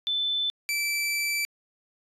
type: tone pair in turn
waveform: sine / sawtooth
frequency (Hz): 3520 / 2326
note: A7 / D7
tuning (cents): 0 / -17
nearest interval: perfect fifth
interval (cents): 717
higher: first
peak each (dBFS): -24 / -22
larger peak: second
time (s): 0.07-0.5 / 0.69-1.45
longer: second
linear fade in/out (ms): 0
effects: resampled to 32000 Hz